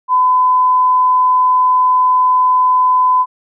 sine tone, 1010 Hz, B5, 39 cents sharp, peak -8 dBFS, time 0.08-3.26 s, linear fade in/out 50 ms, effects none

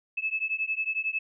sine beating tone pair, 2600 / 2611 Hz, E7 / E7, -24 / -17 cents, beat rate 11 Hz, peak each -30 dBFS, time 0.17-1.19 s, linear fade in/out 10 ms, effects none

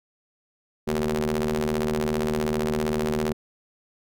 sawtooth ring-modulated tone, 77.4 Hz, D#2, 9 cents flat, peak -16 dBFS, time 0.87-3.33 s, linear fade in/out 10 ms, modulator 302 Hz, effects none

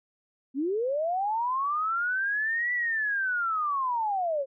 sine linear two-way sweep, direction up then down, 251.9 to 1975.5 to 522 Hz, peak -25 dBFS, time 0.54-4.46 s, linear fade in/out 50 ms, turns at 2.73 s, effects none

